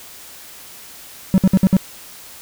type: tone bursts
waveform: triangle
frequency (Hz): 189.9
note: F#3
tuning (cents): +45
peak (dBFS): -6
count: 5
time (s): 1.34-1.767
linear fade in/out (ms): 0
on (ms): 39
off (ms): 58
effects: white hiss -39 dBFS RMS until 2.41 s